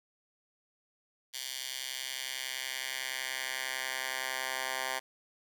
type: tone with high-pass filter sweep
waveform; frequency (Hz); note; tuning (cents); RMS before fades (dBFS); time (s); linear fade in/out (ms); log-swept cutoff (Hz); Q
10% pulse; 130.81; C3; 0; -37; 1.33-5; 20; 3600 to 1100; 1.2
effects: none